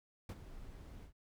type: noise with ADSR envelope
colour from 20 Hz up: brown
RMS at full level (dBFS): -38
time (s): 0.29-1.13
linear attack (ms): 3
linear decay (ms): 51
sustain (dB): -13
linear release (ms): 100
effects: none